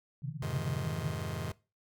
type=band-pass noise; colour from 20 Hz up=white; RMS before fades=-38 dBFS; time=0.22-1.16 s; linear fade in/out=0 ms; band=130 to 160 Hz; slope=96 dB/octave
type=chord; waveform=sawtooth; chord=F minor seventh; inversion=none; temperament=just; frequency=87.31 / 104.77 / 130.96 / 157.15 Hz; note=F2 / Ab2 / C3 / Eb3; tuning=0 / +16 / +2 / +18 cents; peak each=-36 dBFS; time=0.42-1.52 s; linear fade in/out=5 ms
effects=noise-tail reverb RT60 0.3 s tail -21 dB re dry